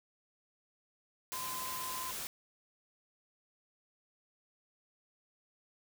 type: tone in noise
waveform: sine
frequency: 1027 Hz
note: C6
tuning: 33 cents flat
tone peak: -41 dBFS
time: 1.33-2.11 s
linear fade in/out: 0 ms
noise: white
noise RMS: -41 dBFS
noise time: 1.32-2.27 s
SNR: -3 dB
effects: none